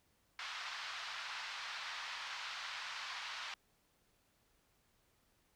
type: band-pass noise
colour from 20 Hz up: pink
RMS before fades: -45 dBFS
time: 0.39-3.54 s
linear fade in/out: 2 ms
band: 1000 to 4900 Hz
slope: 24 dB/octave
effects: pink hiss -75 dBFS RMS until 5.55 s